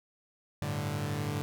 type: chord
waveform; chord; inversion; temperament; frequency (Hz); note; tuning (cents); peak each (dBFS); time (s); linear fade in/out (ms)
sawtooth; G suspended second; none; equal; 98 / 110 / 146.83; G2 / A2 / D3; 0 / 0 / 0; -33 / -33 / -30; 0.62-1.42; 0
effects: none